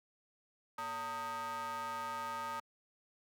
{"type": "ring-modulated tone", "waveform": "square", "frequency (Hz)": 168.5, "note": "E3", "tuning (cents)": 38, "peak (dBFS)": -36, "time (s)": [0.78, 2.6], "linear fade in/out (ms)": 5, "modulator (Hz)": 1080, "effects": ["high-pass 100 Hz 12 dB/octave", "13-bit"]}